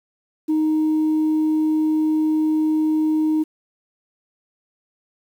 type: tone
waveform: sine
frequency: 311.1 Hz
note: D#4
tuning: in tune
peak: -14 dBFS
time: 0.48-3.44 s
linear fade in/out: 20 ms
effects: tanh soft clip ceiling -14 dBFS + 8-bit